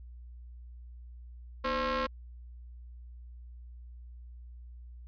sawtooth ring-modulated tone, 276.1 Hz, C#4, 7 cents flat, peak -22 dBFS, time 1.64-2.07 s, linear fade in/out 10 ms, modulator 793 Hz, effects added 60 Hz sine -45 dBFS peak until 5.07 s + resampled to 11025 Hz

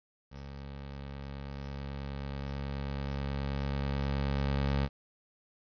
20% pulse tone with level ramp, 69.3 Hz, C#2, in tune, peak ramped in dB -38 to -22 dBFS, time 0.3-4.89 s, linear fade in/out 50 ms, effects resampled to 11025 Hz + 10-bit

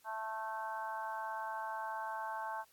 harmonic tone with a mistuned harmonic, 220.4 Hz, A3, 3 cents sharp, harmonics 3 / 4 / 5 / 6 / 7, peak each -47 / -40 / -45 / -53 / -46 dBFS, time 0.04-2.65 s, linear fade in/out 50 ms, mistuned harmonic 5, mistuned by -17 cents, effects white hiss -68 dBFS RMS until 2.72 s + AAC 64 kbps

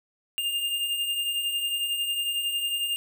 square beating tone pair, 2800 / 2811 Hz, F7 / F7, +4 / +11 cents, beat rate 11 Hz, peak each -36 / -27 dBFS, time 0.38-2.96 s, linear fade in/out 0 ms, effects none

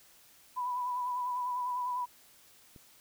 sine tone with vibrato, 990 Hz, B5, 4 cents sharp, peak -31 dBFS, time 0.56-2.06 s, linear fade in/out 20 ms, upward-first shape triangle, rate 10 Hz, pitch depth 40 cents each way
click, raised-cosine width 3 ms, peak -39 dBFS, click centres 2.762 s
effects white hiss -60 dBFS RMS until 3 s

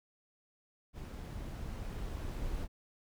brown noise with level ramp, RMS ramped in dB -43 to -38 dBFS, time 0.93-2.68 s, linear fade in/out 50 ms, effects none

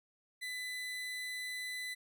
30% pulse tone, 2001 Hz, B6, 22 cents sharp, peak -36 dBFS, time 0.41-1.95 s, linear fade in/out 20 ms, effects none

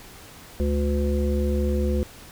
harmonic tone, 72.1 Hz, D2, 31 cents flat, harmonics 1 / 3 / 5 / 7, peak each -22 / -27 / -29 / -30 dBFS, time 0.6-2.03 s, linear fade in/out 0 ms, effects pink hiss -45 dBFS RMS until 2.31 s

